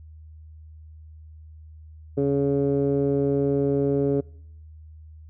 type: tone with low-pass filter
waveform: 15% pulse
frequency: 140 Hz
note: C#3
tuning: 18 cents sharp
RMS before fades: -22 dBFS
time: 2.17-4.21 s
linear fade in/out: 10 ms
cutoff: 430 Hz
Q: 2.4
effects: noise-tail reverb RT60 0.7 s tail -25 dB re dry + added 78 Hz sine -42 dBFS peak until 5.29 s